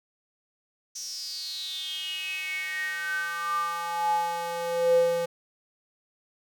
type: tone with high-pass filter sweep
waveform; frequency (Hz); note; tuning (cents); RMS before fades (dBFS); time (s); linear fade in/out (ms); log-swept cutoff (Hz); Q
square; 170.3; F3; -43; -29; 0.95-5.26; 10; 5900 to 420; 9.5
effects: none